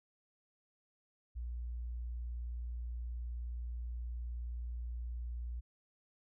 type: tone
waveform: sine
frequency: 59.5 Hz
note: A#1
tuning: 36 cents sharp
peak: -38 dBFS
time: 1.35-5.61 s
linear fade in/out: 20 ms
effects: none